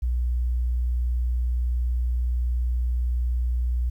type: tone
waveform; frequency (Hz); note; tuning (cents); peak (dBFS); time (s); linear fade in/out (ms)
sine; 60.7; B1; -29; -21; 0.02-3.9; 10
effects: 10-bit